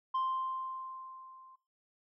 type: tone with level ramp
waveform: sine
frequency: 1046.5 Hz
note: C6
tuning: in tune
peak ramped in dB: -26 to -54 dBFS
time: 0.14-1.56 s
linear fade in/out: 10 ms
effects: noise-tail reverb RT60 0.7 s tail -25 dB re dry + tanh soft clip ceiling -28 dBFS